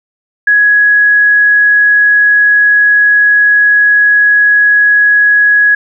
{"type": "tone", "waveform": "sine", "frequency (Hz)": 1672, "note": "G#6", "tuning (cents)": 11, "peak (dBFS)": -4, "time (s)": [0.47, 5.75], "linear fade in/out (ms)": 5, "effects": []}